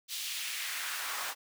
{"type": "noise with high-pass filter sweep", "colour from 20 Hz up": "pink", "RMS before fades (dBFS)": -37, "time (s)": [0.08, 1.35], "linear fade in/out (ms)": 50, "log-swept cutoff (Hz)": [3700, 930], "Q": 1.5, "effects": []}